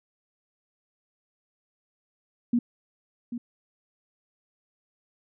sine tone with echo, 239.1 Hz, A#3, 44 cents sharp, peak -19 dBFS, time 2.53-2.59 s, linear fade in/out 5 ms, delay 790 ms, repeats 1, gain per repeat -11 dB, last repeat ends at 3.38 s, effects none

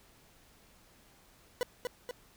40% pulse tone with echo, 493.9 Hz, B4, in tune, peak -28 dBFS, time 1.61-1.63 s, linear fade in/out 0 ms, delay 240 ms, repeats 2, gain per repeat -4 dB, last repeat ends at 2.11 s, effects pink hiss -62 dBFS RMS until 2.36 s

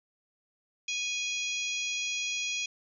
harmonic tone, 827 Hz, G#5, 8 cents flat, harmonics 3 / 4 / 5 / 6 / 7 / 8, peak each -33 / -36 / -43 / -44 / -40 / -40 dBFS, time 0.88-2.66 s, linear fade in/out 5 ms, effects none

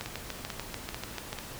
two click trains, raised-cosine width 0.2 ms, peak -17 / -18 dBFS, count 10 / 4, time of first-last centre 0.01-1.33 / 0.06-1.387 s, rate 6.82 / 2.26 Hz, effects pink hiss -43 dBFS RMS until 1.59 s

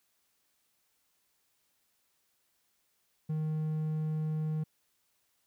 triangle tone with hard clipping, 155.56 Hz, D#3, in tune, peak -31 dBFS, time 3.29-4.64 s, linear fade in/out 10 ms, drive 6 dB, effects white hiss -75 dBFS RMS until 5.46 s

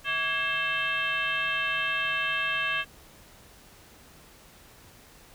sine tone with frequency modulation, 2149 Hz, C7, 46 cents sharp, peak -25 dBFS, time 0.04-2.85 s, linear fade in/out 50 ms, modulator 501 Hz, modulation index 2, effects pink hiss -53 dBFS RMS until 5.34 s

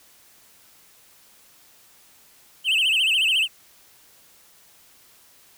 triangle tone with vibrato, 2844 Hz, F7, 31 cents sharp, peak -16 dBFS, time 2.64-3.48 s, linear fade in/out 50 ms, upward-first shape sine, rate 14 Hz, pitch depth 180 cents each way, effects white hiss -54 dBFS RMS until 5.57 s

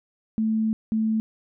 sine tone bursts at uneven times, 220 Hz, A3, in tune, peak -20 dBFS, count 2, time 0.38-0.73 / 0.92-1.2 s, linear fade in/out 0 ms, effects none

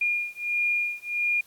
sine beating tone pair, 2420 / 2421.5 Hz, D#7 / D#7, -49 / -48 cents, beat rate 1.5 Hz, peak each -27 / -27 dBFS, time 0.01-1.41 s, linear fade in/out 5 ms, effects white hiss -57 dBFS RMS until 1.46 s + AAC 64 kbps

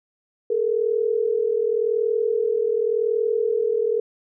sine tone pair together, 425.3 / 466.2 Hz, G#4 / A#4, +41 / 0 cents, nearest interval major second, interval 159 cents, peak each -22 / -21 dBFS, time 0.5-4 s, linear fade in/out 5 ms, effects none

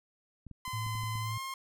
clicks, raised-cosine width 5 ms, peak -34 dBFS, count 7, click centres 0.467 / 0.513 / 0.679 / 0.865 / 0.952 / 1.036 / 1.155 s
sawtooth tone with pitch glide, 1026 to 1065.9 Hz, C6 to C6, -34 to +32 cents, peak -33 dBFS, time 0.65-1.54 s, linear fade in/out 2 ms, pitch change +66 cents, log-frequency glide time 1.2-1.38 s
sine tone, 110.8 Hz, A2, 13 cents sharp, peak -34 dBFS, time 0.73-1.38 s, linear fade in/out 5 ms
effects none

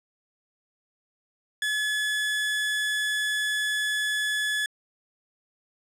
30% pulse tone, 1710 Hz, A6, 50 cents flat, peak -22 dBFS, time 1.62-4.66 s, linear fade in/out 2 ms, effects low-pass 11000 Hz 12 dB/octave

